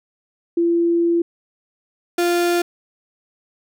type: tone pair in turn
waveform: sine / 35% pulse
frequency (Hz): 340 / 348.1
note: F4 / F4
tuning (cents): -46 / -6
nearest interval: unison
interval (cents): 40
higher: second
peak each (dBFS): -14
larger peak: neither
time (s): 0.57-1.22 / 2.18-2.62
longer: first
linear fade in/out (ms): 5
effects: none